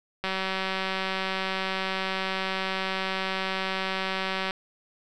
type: click train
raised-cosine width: 0.3 ms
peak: -13 dBFS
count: 812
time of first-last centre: 0.24-4.508 s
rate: 190 Hz
effects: none